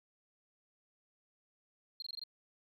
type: tone bursts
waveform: sine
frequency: 4207 Hz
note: C8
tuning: 9 cents sharp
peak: -39 dBFS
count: 6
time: 2-2.237 s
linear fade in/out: 2 ms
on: 22 ms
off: 21 ms
effects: tanh soft clip ceiling -36 dBFS